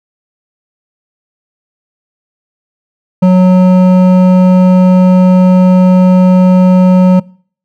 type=tone with hard clipping; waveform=sine; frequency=183.8 Hz; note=F#3; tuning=11 cents flat; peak=-4 dBFS; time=3.22-7.2 s; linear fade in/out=10 ms; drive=10 dB; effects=noise-tail reverb RT60 0.5 s tail -24 dB re dry